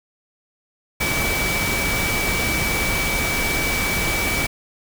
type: tone in noise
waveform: sine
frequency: 2295 Hz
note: D7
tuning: 40 cents flat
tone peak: -23 dBFS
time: 1-4.47 s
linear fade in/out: 10 ms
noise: pink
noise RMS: -23 dBFS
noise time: 1-4.47 s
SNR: -3 dB
effects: none